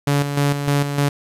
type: tone with tremolo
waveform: sawtooth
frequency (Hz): 142.8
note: D3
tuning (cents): -48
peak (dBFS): -11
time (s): 0.07-1.09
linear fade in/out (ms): 5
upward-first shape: square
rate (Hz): 3.3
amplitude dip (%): 55
effects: resampled to 32000 Hz + 8-bit